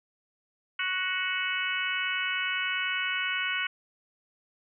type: harmonic tone with a mistuned harmonic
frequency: 369.9 Hz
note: F#4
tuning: in tune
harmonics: 3 / 4 / 5 / 6 / 7 / 8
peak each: -38 / -32 / -37 / -33 / -36 / -34 dBFS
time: 0.79-3.67 s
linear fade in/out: 5 ms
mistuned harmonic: 5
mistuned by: +33 cents
effects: none